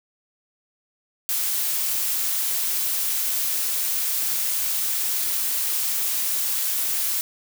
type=noise; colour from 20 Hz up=blue; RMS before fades=-24 dBFS; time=1.29-7.21 s; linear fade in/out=0 ms; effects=none